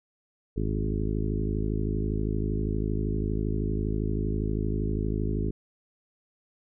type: harmonic tone with a mistuned harmonic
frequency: 52.6 Hz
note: G#1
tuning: 23 cents sharp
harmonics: 1 / 2 / 3 / 4 / 5 / 6 / 7 / 8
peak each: -29 / -32 / -34 / -35 / -36 / -37 / -37 / -38 dBFS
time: 0.56-5.51 s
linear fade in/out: 10 ms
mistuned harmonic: 1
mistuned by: -59 cents
effects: none